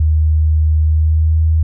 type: tone with pitch glide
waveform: sine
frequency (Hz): 77.78 to 79.64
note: D#2 to D#2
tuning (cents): 0 to +41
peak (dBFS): -9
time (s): 0-1.63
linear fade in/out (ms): 5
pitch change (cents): +41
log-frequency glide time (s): 0.86-1.41
effects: none